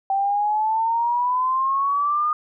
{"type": "exponential sweep", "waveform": "sine", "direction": "up", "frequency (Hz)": [775, 1228], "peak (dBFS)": -18, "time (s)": [0.1, 2.33], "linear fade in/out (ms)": 2, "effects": []}